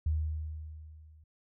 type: tone with level ramp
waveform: sine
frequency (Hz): 77.6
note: D#2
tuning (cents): -4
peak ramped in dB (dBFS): -25 to -55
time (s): 0.06-1.24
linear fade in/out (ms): 5
effects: none